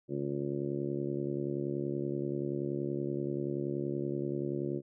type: harmonic tone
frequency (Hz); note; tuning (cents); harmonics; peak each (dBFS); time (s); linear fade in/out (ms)
70.5; C#2; +30; 2 / 3 / 4 / 5 / 6 / 7 / 8; -38 / -41 / -39 / -35 / -45 / -46 / -46; 0.08-4.82; 50
effects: none